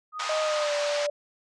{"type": "tone", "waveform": "sine", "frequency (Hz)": 1244.5, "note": "D#6", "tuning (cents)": 0, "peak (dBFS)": -32, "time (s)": [0.12, 0.7], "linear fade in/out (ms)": 50}
{"type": "band-pass noise", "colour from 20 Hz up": "pink", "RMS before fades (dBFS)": -33, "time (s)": [0.19, 1.07], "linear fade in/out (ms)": 10, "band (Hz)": [800, 6400], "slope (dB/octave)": 24}
{"type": "tone with pitch glide", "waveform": "sine", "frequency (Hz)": [622.3, 584], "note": ["D#5", "D5"], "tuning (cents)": [0, -10], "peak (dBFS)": -25, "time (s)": [0.29, 1.1], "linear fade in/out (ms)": 5, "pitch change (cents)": -110, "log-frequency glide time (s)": [0.41, 0.73]}
{"effects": ["resampled to 22050 Hz"]}